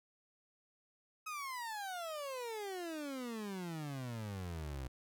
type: exponential sweep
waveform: 30% pulse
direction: down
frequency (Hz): 1283 to 62.8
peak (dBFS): -38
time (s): 1.26-4.88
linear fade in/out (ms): 10
effects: none